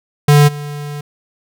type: tone with level steps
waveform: square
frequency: 146.3 Hz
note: D3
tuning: 6 cents flat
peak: -6 / -24 dBFS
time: 0.28-1.01 s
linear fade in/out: 5 ms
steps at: 0.47 s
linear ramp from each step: 20 ms
effects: none